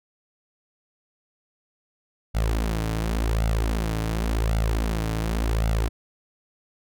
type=tone with flanger; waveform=sawtooth; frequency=55 Hz; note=A1; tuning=in tune; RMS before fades=-24 dBFS; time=2.34-5.89 s; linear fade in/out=20 ms; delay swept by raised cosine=1.4 to 6.8 ms; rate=0.9 Hz; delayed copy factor=+0.7; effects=none